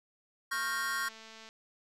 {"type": "chord", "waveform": "square", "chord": "G half-diminished seventh", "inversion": "second", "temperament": "equal with one note detuned", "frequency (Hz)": [1092.8, 1396.9, 1568, 1864.7], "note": ["Db6", "F6", "G6", "Bb6"], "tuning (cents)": [-25, 0, 0, 0], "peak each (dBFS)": -38, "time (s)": [0.51, 1.09], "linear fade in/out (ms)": 10}
{"type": "click train", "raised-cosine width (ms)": 0.2, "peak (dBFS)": -34, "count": 214, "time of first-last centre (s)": [0.53, 1.489], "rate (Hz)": 222}
{"effects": ["resampled to 32000 Hz"]}